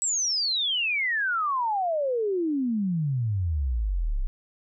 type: exponential sweep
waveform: sine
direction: down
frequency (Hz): 7902 to 30.03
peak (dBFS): -23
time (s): 0.02-4.27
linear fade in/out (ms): 0
effects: none